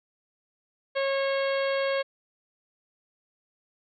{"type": "harmonic tone", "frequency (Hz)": 546, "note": "C#5", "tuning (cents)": -26, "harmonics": [1, 2, 3, 4, 5, 6, 7, 8], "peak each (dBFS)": [-25, -35, -35, -36, -41, -40, -45, -43], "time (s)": [0.95, 2.03], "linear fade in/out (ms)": 20, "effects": []}